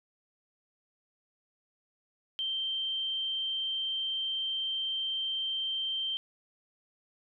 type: tone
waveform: sine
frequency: 3136 Hz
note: G7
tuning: in tune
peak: -30 dBFS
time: 2.39-6.17 s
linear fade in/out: 0 ms
effects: none

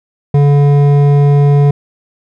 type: tone with hard clipping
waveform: triangle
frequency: 143.3 Hz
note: D3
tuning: 42 cents flat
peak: -7 dBFS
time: 0.34-1.71 s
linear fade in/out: 5 ms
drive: 14 dB
effects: none

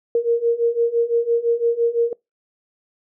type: beating tone pair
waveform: sine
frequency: 464.4 / 470.3 Hz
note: A#4 / A#4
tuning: -7 / +15 cents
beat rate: 5.9 Hz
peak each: -20 / -18 dBFS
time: 0.15-2.13 s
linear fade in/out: 2 ms
effects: noise-tail reverb RT60 0.2 s tail -25 dB re dry

